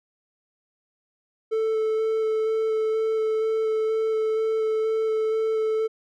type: tone with vibrato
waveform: triangle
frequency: 440 Hz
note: A4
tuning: in tune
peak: -19 dBFS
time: 1.51-5.88 s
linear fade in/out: 20 ms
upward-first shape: square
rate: 2.1 Hz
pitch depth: 8 cents each way
effects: none